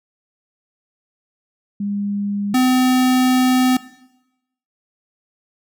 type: tone pair in turn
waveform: sine / square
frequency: 202.5 / 255.1 Hz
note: G#3 / C4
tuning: -43 / -44 cents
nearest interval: major third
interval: 399 cents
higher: second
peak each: -20 / -13 dBFS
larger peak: second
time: 1.8-2.54 / 2.54-3.77 s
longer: second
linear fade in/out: 5 ms
effects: noise-tail reverb RT60 0.9 s tail -18 dB re dry